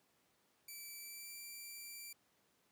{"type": "tone with pitch glide", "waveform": "5% pulse", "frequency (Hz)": [2320, 2347], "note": ["D7", "D7"], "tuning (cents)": [-22, -2], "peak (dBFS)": -39, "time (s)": [0.68, 2.13], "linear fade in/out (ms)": 5, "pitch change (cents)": 20, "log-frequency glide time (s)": [0.98, 1.4], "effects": ["pink hiss -75 dBFS RMS until 2.71 s", "high-pass 150 Hz 12 dB/octave"]}